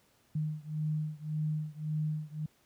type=beating tone pair; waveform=sine; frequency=152.9 / 154.7 Hz; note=D#3 / D#3; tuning=-30 / -10 cents; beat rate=1.8 Hz; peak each=-34 / -35 dBFS; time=0.35-2.46 s; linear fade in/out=5 ms; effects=pink hiss -68 dBFS RMS until 2.65 s + high-pass 60 Hz 12 dB/octave